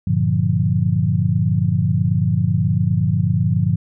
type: chord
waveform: sine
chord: G minor seventh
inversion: none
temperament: equal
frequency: 98 / 116.54 / 146.83 / 174.61 Hz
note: G2 / Bb2 / D3 / F3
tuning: 0 / 0 / 0 / 0 cents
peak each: -20 dBFS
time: 0.07-3.76 s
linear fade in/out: 5 ms
effects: none